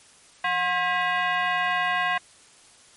sine tone with frequency modulation, 171.9 Hz, F3, 27 cents flat, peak -21 dBFS, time 0.44-2.18 s, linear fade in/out 5 ms, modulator 896 Hz, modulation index 2.5, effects white hiss -53 dBFS RMS until 2.96 s + MP3 48 kbps

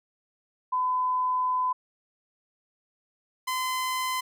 sine / sawtooth tone pair in turn, 1010 / 1025.3 Hz, B5 / C6, +39 / -35 cents, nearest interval unison, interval 26 cents, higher second, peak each -23 dBFS, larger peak neither, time 0.72-1.73 / 3.47-4.21 s, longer first, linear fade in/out 10 ms, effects none

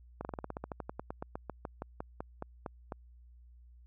slowing click train, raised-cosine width 1 ms, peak -24 dBFS, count 24, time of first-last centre 0.21-2.922 s, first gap 39 ms, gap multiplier 1.09, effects added 60 Hz sine -54 dBFS peak until 3.86 s

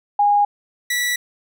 sine / sawtooth tone pair in turn, 820 / 1954.4 Hz, G#5 / B6, -22 / -19 cents, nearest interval octave + minor third, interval 1503 cents, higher second, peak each -12 / -15 dBFS, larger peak first, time 0.19-0.45 / 0.9-1.16 s, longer neither, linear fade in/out 5 ms, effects none

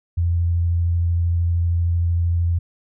sine tone with vibrato, 85.5 Hz, F2, 36 cents flat, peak -16 dBFS, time 0.17-2.59 s, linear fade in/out 10 ms, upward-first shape sine, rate 13 Hz, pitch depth 13 cents each way, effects none

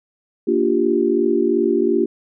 sine chord, G minor seventh, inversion first, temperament equal, 233.1 / 293.7 / 349.2 / 392 Hz, Bb3 / D4 / F4 / G4, 0 / 0 / 0 / 0 cents, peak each -22 / -22 / -18 / -19 dBFS, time 0.47-2.06 s, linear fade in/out 10 ms, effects none

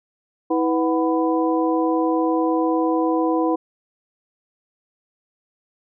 sine tone cluster, 323.5 / 494.5 / 742 / 998 Hz, E4 / B4 / F#5 / B5, -32 / +2 / +5 / +18 cents, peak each -19 / -23 / -26 / -26 dBFS, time 0.5-3.56 s, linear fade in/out 10 ms, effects none

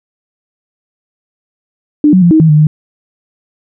sine tone with pitch steps, 297.7 / 185.9 / 172.8 / 316.4 / 160 / 151.1 / 152.9 Hz, D4 / F#3 / F3 / D#4 / D#3 / D3 / D#3, +24 / +8 / -18 / +29 / +49 / +50 / -30 cents, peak -3 dBFS, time 2.04-2.67 s, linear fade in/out 2 ms, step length 90 ms, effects none

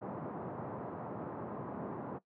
pink band-pass noise, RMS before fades -42 dBFS, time 0.01-2.19 s, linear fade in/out 20 ms, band 130 to 1100 Hz, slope 24 dB/octave, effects noise-tail reverb RT60 0.1 s tail -17 dB re dry

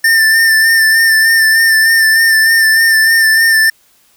square tone with vibrato, 1790 Hz, A6, 29 cents sharp, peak -7 dBFS, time 0.04-3.7 s, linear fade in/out 5 ms, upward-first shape sine, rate 3.3 Hz, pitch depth 28 cents each way, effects white hiss -51 dBFS RMS until 4.16 s

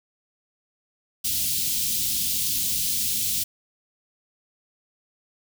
white band-stop noise, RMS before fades -25 dBFS, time 1.24-3.44 s, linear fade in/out 10 ms, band 240 to 3100 Hz, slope 24 dB/octave, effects none

